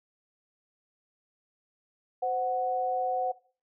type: tone pair together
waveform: sine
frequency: 516.1 / 740 Hz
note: C5 / F#5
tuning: -24 / 0 cents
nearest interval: tritone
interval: 624 cents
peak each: -32 / -27 dBFS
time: 2.22-3.32 s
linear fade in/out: 10 ms
effects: noise-tail reverb RT60 0.4 s tail -19 dB re dry